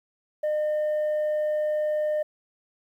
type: tone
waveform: sine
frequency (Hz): 607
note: D#5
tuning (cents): -43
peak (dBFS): -20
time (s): 0.43-2.23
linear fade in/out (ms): 10
effects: tanh soft clip ceiling -22 dBFS + 10-bit